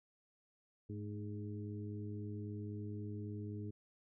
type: harmonic tone with a mistuned harmonic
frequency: 103.8 Hz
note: G#2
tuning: in tune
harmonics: 1 / 2 / 3 / 4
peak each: -43 / -48 / -49 / -52 dBFS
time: 0.89-3.71 s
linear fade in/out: 10 ms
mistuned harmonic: 2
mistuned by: +41 cents
effects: none